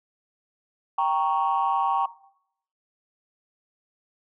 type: chord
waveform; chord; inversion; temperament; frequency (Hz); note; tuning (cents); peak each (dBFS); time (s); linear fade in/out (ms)
sine; G diminished; none; equal; 784 / 932.3 / 1108.7; G5 / Bb5 / Db6; 0 / 0 / 0; -24; 0.98-2.06; 5
effects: noise-tail reverb RT60 0.7 s tail -18 dB re dry + tanh soft clip ceiling -14 dBFS